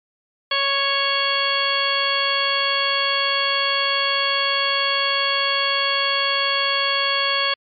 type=harmonic tone; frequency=554.4 Hz; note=C#5; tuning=in tune; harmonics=1 / 2 / 3 / 4 / 5 / 6 / 8; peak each=-28 / -24 / -26 / -27 / -26 / -23 / -26 dBFS; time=0.51-7.54 s; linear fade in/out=5 ms; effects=MP3 48 kbps